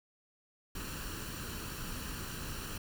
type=noise with comb filter; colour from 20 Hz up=pink; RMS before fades=-41 dBFS; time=0.75-2.78 s; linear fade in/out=5 ms; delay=0.7 ms; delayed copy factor=+0.6; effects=none